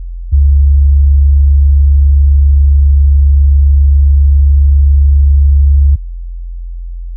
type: tone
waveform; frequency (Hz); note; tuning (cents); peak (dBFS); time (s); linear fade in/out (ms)
sine; 70.4; C#2; +27; -3; 0.32-5.96; 10
effects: added 43 Hz sine -19 dBFS peak until 7.16 s